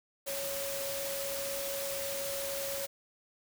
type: tone in noise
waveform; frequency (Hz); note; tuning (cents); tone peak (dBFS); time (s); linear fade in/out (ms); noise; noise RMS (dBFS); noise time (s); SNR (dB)
sine; 554.4; C#5; 0; -37; 0.26-2.87; 20; white; -38; 0.26-2.87; -2
effects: none